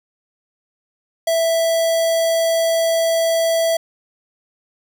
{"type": "tone with notch filter", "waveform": "square", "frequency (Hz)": 659.3, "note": "E5", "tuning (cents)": 0, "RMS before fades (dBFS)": -17, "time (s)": [1.27, 3.77], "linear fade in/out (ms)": 5, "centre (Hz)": 1700, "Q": 1.8, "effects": []}